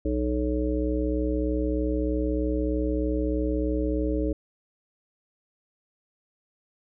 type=harmonic tone; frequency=61.6 Hz; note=B1; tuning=4 cents flat; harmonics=1 / 3 / 5 / 7 / 9; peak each=-27 / -38 / -27 / -31 / -33 dBFS; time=0.05-4.33 s; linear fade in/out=5 ms; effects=none